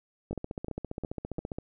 two click trains, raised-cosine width 2 ms, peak -22 / -21 dBFS, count 4 / 20, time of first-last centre 0.33-1.39 / 0.31-1.585 s, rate 2.83 / 14.9 Hz, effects none

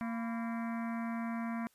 harmonic tone with a mistuned harmonic, 230 Hz, A#3, 23 cents flat, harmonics 1 / 3 / 4 / 5 / 6 / 7 / 8 / 9 / 10, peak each -35 / -45 / -47 / -49 / -51 / -52 / -53 / -54 / -55 dBFS, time 0.01-1.67 s, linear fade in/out 0 ms, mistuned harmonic 4, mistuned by +140 cents, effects white hiss -70 dBFS RMS until 1.74 s + resampled to 32000 Hz

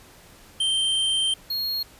square tone pair in turn, 3136 / 4275 Hz, G7 / C8, 0 / +36 cents, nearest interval perfect fourth, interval 536 cents, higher second, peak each -21 / -25 dBFS, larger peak first, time 0.6-1.34 / 1.5-1.83 s, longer first, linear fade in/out 5 ms, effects pink hiss -50 dBFS RMS until 1.99 s + resampled to 32000 Hz

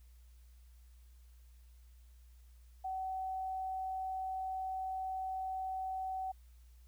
sine tone, 757 Hz, F#5, 39 cents sharp, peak -36 dBFS, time 2.84-6.32 s, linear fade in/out 10 ms, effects added 60 Hz sine -56 dBFS peak until 6.87 s + white hiss -73 dBFS RMS until 6.87 s

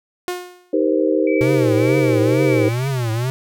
sawtooth tone with exponential decay, 358.7 Hz, F4, 46 cents sharp, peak -16 dBFS, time 0.28-0.74 s, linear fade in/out 0 ms, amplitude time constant 100 ms
sine chord, C minor seventh, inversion first, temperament just, 314 / 392.4 / 470.9 / 523.3 Hz, Eb4 / G4 / Bb4 / C5, +16 / +2 / +18 / 0 cents, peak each -18 / -20 / -21 / -20 dBFS, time 0.73-2.69 s, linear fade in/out 5 ms
sine tone with tremolo, 2301 Hz, D7, 36 cents flat, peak -24 dBFS, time 1.27-2.88 s, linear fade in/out 2 ms, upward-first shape triangle, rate 1.8 Hz, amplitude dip 90%
square tone with vibrato, 123.47 Hz, B2, in tune, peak -19 dBFS, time 1.41-3.3 s, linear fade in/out 0 ms, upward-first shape triangle, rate 2.2 Hz, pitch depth 220 cents each way
effects none

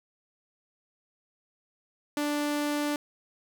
sawtooth tone, 293.7 Hz, D4, in tune, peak -23 dBFS, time 2.17-2.96 s, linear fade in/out 2 ms, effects 9-bit

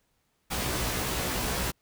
pink noise with comb filter, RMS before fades -30 dBFS, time 0.5-1.72 s, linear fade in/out 20 ms, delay 16 ms, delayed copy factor +0.8, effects pink hiss -73 dBFS RMS until 1.81 s

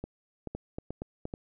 two click trains, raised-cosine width 2 ms, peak -22 / -23 dBFS, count 4 / 4, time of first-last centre 0.55-1.254 / 0.04-1.339 s, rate 4.26 / 2.31 Hz, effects none

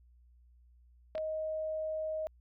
sine tone, 627 Hz, D#5, 13 cents sharp, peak -33 dBFS, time 1.15-2.27 s, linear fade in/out 0 ms
clicks, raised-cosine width 0.3 ms, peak -32 / -30 dBFS, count 2, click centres 1.154 / 1.18 s
effects added 60 Hz sine -59 dBFS peak until 2.4 s

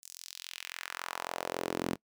sawtooth tone with high-pass filter sweep, 43.65 Hz, F1, in tune, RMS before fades -39 dBFS, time 0.02-1.96 s, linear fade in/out 20 ms, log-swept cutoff 7400 to 230 Hz, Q 1.6, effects noise-tail reverb RT60 0.1 s tail -23 dB re dry

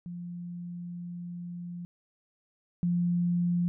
sine tone pair in turn, 174.61 / 174.61 Hz, F3 / F3, 0 / 0 cents, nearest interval unison, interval 0 cents, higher neither, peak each -36 / -24 dBFS, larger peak second, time 0.06-1.85 / 2.83-3.68 s, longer first, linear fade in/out 0 ms, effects none

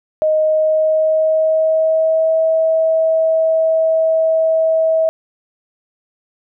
sine tone with pitch glide, 622.3 to 644.2 Hz, D#5 to E5, 0 to -40 cents, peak -11 dBFS, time 0.22-5.09 s, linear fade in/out 0 ms, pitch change +60 cents, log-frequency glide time 0.37-2.38 s, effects none

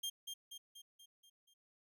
sawtooth tone with echo, 3201 Hz, G7, 36 cents sharp, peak -35 dBFS, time 0.03-0.1 s, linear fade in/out 10 ms, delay 240 ms, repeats 6, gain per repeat -5 dB, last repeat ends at 1.54 s, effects none

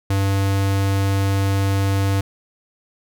square tone, 98 Hz, G2, in tune, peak -17 dBFS, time 0.1-2.21 s, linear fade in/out 5 ms, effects none

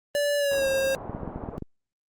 square tone with pitch glide, 579 to 537.1 Hz, D5 to C5, -25 to +45 cents, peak -23 dBFS, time 0.15-0.95 s, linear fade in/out 0 ms, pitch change -130 cents, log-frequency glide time 0.38-0.67 s
white low-pass noise, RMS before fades -39 dBFS, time 0.51-1.58 s, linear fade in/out 0 ms, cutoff 900 Hz, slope 24 dB/octave
clicks, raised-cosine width 3 ms, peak -20 dBFS, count 9, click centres 1.096 / 1.149 / 1.233 / 1.277 / 1.36 / 1.438 / 1.488 / 1.581 / 1.623 s
effects Opus 32 kbps

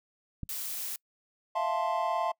click, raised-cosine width 5 ms, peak -24 dBFS, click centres 0.433 s
blue noise, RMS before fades -36 dBFS, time 0.49-0.96 s, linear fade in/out 2 ms
triangle chord, F major seventh, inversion third, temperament equal, 659.3 / 698.5 / 880 / 1046.5 Hz, E5 / F5 / A5 / C6, 0 / 0 / 0 / 0 cents, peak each -31 dBFS, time 1.55-2.32 s, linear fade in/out 10 ms
effects noise-tail reverb RT60 0.1 s tail -26 dB re dry

